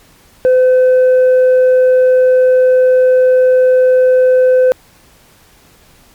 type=tone with tanh clipping; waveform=sine; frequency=510 Hz; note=C5; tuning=44 cents flat; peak=-6 dBFS; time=0.45-4.72 s; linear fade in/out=0 ms; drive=2 dB; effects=pink hiss -46 dBFS RMS until 6.14 s + MP3 96 kbps